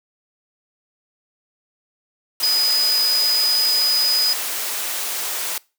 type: tone in noise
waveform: sine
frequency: 4978 Hz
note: D#8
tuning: in tune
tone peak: -15 dBFS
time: 2.43-4.33 s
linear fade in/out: 2 ms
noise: white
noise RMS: -25 dBFS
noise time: 2.4-5.58 s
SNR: +7 dB
effects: noise-tail reverb RT60 0.3 s tail -23 dB re dry + high-pass 400 Hz 12 dB/octave